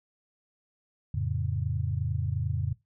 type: chord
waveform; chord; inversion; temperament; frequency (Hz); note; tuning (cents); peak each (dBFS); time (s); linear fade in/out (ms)
sine; F augmented; none; equal; 87.31 / 110 / 138.59; F2 / A2 / C#3; 0 / 0 / 0; -31; 1.14-2.73; 5
effects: noise-tail reverb RT60 0.2 s tail -20 dB re dry